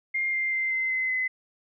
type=tone with pitch steps; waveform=sine; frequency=2117 / 2100 / 2083 / 2066 / 2050 / 2033 Hz; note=C7 / C7 / C7 / C7 / C7 / B6; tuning=+20 / +6 / -8 / -22 / -36 / +50 cents; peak=-24 dBFS; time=0.14-1.28 s; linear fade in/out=10 ms; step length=190 ms; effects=none